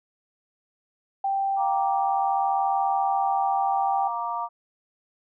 sine tone, 784 Hz, G5, in tune, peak -22 dBFS, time 1.24-4.08 s, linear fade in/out 5 ms
harmonic tone, 234.5 Hz, A#3, 11 cents sharp, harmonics 3 / 4 / 5, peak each -32 / -29 / -31 dBFS, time 1.56-4.49 s, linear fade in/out 50 ms
effects none

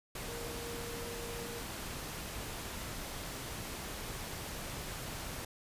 sine tone in noise, 470 Hz, A#4, 14 cents sharp, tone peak -44 dBFS, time 0.28-1.6 s, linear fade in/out 5 ms, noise pink, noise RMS -42 dBFS, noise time 0.15-5.45 s, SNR -5 dB, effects resampled to 32000 Hz

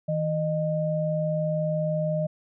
sine tone pair together, 159.93 / 614 Hz, D#3 / D#5, +48 / -23 cents, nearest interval octave + major seventh, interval 2329 cents, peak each -26 dBFS, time 0.08-2.27 s, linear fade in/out 10 ms, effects none

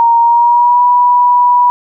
sine tone with pitch glide, 932.3 to 977.5 Hz, A#5 to B5, 0 to -18 cents, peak -5 dBFS, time 0-1.7 s, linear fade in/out 0 ms, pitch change +82 cents, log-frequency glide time 0.19-0.83 s, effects none

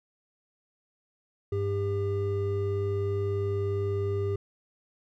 triangle tone pair together, 99.37 / 400 Hz, G2 / G4, +24 / +35 cents, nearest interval 2 octaves, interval 2411 cents, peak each -27 dBFS, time 1.52-4.36 s, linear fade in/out 5 ms, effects none

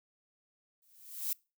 violet noise with exponential growth, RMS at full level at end -31 dBFS, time 0.82-1.33 s, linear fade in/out 2 ms, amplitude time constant 110 ms, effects noise-tail reverb RT60 0.3 s tail -25 dB re dry

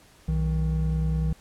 triangle tone pair together, 62.9 / 158.5 Hz, B1 / D#3, +32 / +32 cents, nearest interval octave + major third, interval 1600 cents, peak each -23 dBFS, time 0.28-1.33 s, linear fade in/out 5 ms, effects pink hiss -55 dBFS RMS until 1.4 s + low-pass 12000 Hz 12 dB/octave

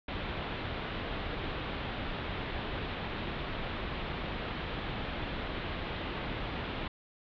pink low-pass noise, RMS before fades -37 dBFS, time 0.08-6.88 s, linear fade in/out 5 ms, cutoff 3800 Hz, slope 48 dB/octave, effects none

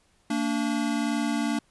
square tone pair together, 227.6 / 289.9 Hz, A#3 / D4, -41 / -22 cents, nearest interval major third, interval 419 cents, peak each -28 / -28 dBFS, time 0.3-1.59 s, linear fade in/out 5 ms, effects pink hiss -65 dBFS RMS until 1.7 s + resampled to 24000 Hz

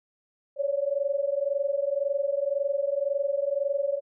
sine tone pair together, 551.1 / 573 Hz, C#5 / D5, -10 / -43 cents, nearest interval minor second, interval 67 cents, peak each -27 dBFS, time 0.56-4.01 s, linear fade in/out 50 ms, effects none

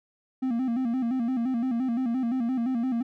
triangle tone with vibrato, 246 Hz, B3, 7 cents flat, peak -22 dBFS, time 0.42-3.03 s, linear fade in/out 10 ms, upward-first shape square, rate 5.8 Hz, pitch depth 99 cents each way, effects none

